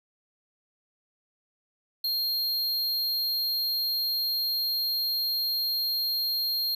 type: tone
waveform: square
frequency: 4220 Hz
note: C8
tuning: 14 cents sharp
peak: -26 dBFS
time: 2.04-6.75 s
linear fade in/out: 5 ms
effects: none